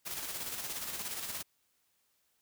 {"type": "noise with tremolo", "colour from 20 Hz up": "white", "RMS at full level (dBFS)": -38, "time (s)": [0.05, 1.43], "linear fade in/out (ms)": 20, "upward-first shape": "square", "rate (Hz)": 17, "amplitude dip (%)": 40, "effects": ["white hiss -75 dBFS RMS until 2.41 s"]}